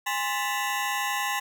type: ring-modulated tone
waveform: 20% pulse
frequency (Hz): 932.3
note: A#5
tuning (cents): 0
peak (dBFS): -18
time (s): 0.06-1.4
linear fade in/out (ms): 10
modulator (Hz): 115
effects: none